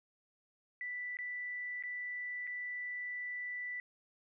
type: tone with dropouts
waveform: sine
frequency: 1975.5 Hz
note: B6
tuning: in tune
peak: -38 dBFS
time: 0.81-3.8 s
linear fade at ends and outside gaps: 1 ms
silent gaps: 1.17-1.188 / 1.825-1.836 / 2.47-2.474 s
effects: none